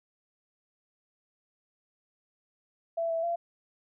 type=tone with pitch steps; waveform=sine; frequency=667 / 659 / 683 Hz; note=E5 / E5 / F5; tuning=+20 / -1 / -39 cents; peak=-27 dBFS; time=2.97-3.36 s; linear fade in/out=10 ms; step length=130 ms; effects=none